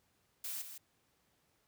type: noise with echo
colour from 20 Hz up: blue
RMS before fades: -41 dBFS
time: 0.44-0.62 s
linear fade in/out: 5 ms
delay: 160 ms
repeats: 1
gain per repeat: -8 dB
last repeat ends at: 0.78 s
effects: pink hiss -75 dBFS RMS until 1.67 s + high-pass 60 Hz 12 dB/octave